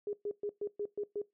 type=tone bursts; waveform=sine; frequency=412.4 Hz; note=G#4; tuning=12 cents flat; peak=-33 dBFS; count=7; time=0.07-1.217 s; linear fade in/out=2 ms; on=61 ms; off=120 ms; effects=noise-tail reverb RT60 0.2 s tail -21 dB re dry